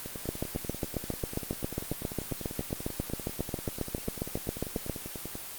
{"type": "two click trains", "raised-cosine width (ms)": 2, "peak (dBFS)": [-24, -16], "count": [55, 35], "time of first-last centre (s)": [[0.06, 5.354], [0.29, 4.897]], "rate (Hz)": [10.2, 7.38], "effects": ["white hiss -41 dBFS RMS until 5.58 s", "Opus 24 kbps"]}